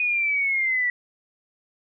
sine linear sweep, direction down, 2485 to 1943 Hz, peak -20 dBFS, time 0-0.9 s, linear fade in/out 2 ms, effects none

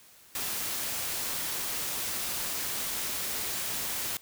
white noise, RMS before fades -33 dBFS, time 0.35-4.17 s, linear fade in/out 2 ms, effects white hiss -56 dBFS RMS until 4.21 s

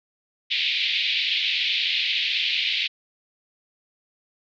white band-pass noise, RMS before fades -24 dBFS, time 0.5-2.88 s, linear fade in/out 20 ms, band 2200 to 4000 Hz, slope 48 dB/octave, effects none

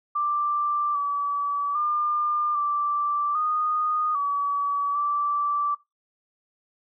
sine tone with pitch steps, 1178 / 1147 / 1200 / 1171 / 1233 / 1141 / 1165 Hz, D6 / D6 / D6 / D6 / D#6 / C#6 / D6, +5 / -41 / +37 / -5 / -16 / +50 / -14 cents, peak -22 dBFS, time 0.15-5.75 s, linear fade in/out 10 ms, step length 800 ms, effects noise-tail reverb RT60 0.2 s tail -18 dB re dry

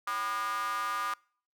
square tone with high-pass filter, 110.3 Hz, A2, 5 cents sharp, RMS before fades -33 dBFS, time 0.07-1.14 s, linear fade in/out 5 ms, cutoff 1200 Hz, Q 6.6, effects noise-tail reverb RT60 0.5 s tail -26 dB re dry

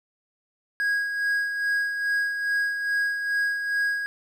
triangle tone with tremolo, 1646 Hz, G#6, 16 cents flat, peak -19 dBFS, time 0.8-4.06 s, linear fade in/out 0 ms, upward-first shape sine, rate 2.4 Hz, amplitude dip 50%, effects none

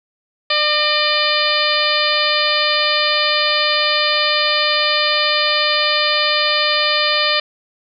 harmonic tone with a mistuned harmonic, 599 Hz, D5, 34 cents sharp, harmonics 1 / 2 / 3 / 4 / 5 / 6 / 7 / 8, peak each -22 / -22 / -22 / -22 / -22 / -22 / -22 / -22 dBFS, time 0.5-7.4 s, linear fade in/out 5 ms, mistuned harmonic 3, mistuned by +30 cents, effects none

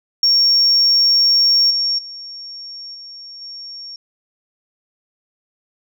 sine tone with level steps, 5520 Hz, F8, 21 cents flat, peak -9 / -15 / -30 / -33 / -30 dBFS, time 0.23-3.96 s, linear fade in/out 2 ms, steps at 1.7 / 1.98 / 2.94 / 3.41 s, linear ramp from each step 10 ms, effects tanh soft clip ceiling -6 dBFS

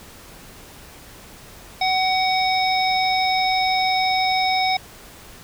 harmonic tone, 751 Hz, F#5, 26 cents sharp, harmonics 1 / 3 / 5 / 7, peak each -19 / -24 / -26 / -27 dBFS, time 1.81-4.77 s, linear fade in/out 5 ms, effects pink hiss -43 dBFS RMS until 5.43 s

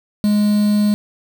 triangle tone with quantisation, 208.4 Hz, G#3, 6 cents sharp, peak -10 dBFS, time 0.24-0.94 s, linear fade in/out 0 ms, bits 5, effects none

